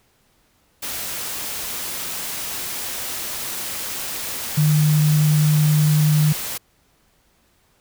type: tone in noise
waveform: sine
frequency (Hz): 151.8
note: D#3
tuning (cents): -42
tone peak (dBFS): -13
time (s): 4.57-6.33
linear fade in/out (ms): 10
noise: white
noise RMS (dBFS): -28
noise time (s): 0.82-6.58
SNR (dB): +12
effects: pink hiss -61 dBFS RMS until 7.8 s